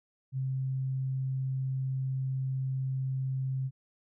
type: tone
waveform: sine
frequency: 132.2 Hz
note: C3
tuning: 18 cents sharp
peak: -29 dBFS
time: 0.32-3.71 s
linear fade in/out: 50 ms
effects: none